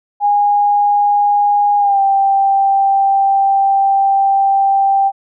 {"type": "tone with pitch glide", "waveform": "sine", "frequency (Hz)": [820, 785.7], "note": ["G#5", "G5"], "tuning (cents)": [-22, 4], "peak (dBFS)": -9, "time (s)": [0.2, 5.12], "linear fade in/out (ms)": 50, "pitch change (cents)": -74, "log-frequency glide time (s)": [1.78, 2.01], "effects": []}